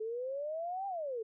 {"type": "exponential two-way sweep", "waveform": "sine", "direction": "up then down", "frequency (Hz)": [428.9, 802, 428.9], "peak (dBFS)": -35, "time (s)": [0, 1.23], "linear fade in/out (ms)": 10, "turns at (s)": 0.87, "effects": []}